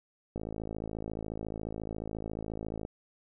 click train, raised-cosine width 2 ms, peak -24 dBFS, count 136, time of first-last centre 0.36-2.851 s, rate 54.2 Hz, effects none

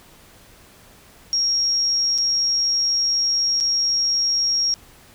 sine tone with dropouts, 5588 Hz, F8, in tune, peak -17 dBFS, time 1.33-4.74 s, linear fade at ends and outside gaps 0 ms, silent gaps 2.179-2.184 / 3.602-3.608 s, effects pink hiss -49 dBFS RMS until 5.14 s

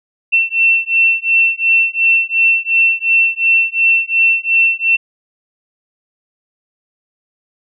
sine beating tone pair, 2694 / 2696.8 Hz, E7 / E7, +37 / +39 cents, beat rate 2.8 Hz, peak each -13 dBFS, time 0.32-4.97 s, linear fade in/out 20 ms, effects none

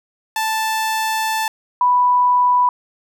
sawtooth / sine tone pair in turn, 880 / 987.8 Hz, A5 / B5, 0 / 0 cents, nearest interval major second, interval 200 cents, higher second, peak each -14 / -11 dBFS, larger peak second, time 0.36-1.48 / 1.81-2.69 s, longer first, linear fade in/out 2 ms, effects none

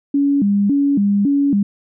sine tone with vibrato, 238.5 Hz, A#3, 40 cents sharp, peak -12 dBFS, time 0.14-1.63 s, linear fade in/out 5 ms, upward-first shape square, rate 1.8 Hz, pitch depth 290 cents each way, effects none

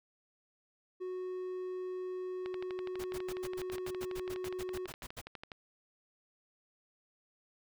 triangle tone, 368 Hz, F#4, 9 cents flat, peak -35 dBFS, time 1-4.87 s, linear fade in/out 20 ms
click train, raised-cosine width 0.3 ms, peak -28 dBFS, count 38, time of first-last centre 2.46-5.518 s, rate 12.1 Hz
pink noise bursts, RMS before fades -45 dBFS, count 16, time 2.99-5.215 s, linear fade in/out 10 ms, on 50 ms, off 95 ms
effects none

